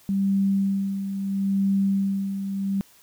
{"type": "tone with tremolo", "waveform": "sine", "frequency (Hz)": 196, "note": "G3", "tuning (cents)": 0, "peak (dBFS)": -18, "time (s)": [0.09, 2.81], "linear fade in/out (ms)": 0, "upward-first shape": "sine", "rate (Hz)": 0.75, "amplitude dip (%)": 60, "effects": ["white hiss -55 dBFS RMS until 3.02 s"]}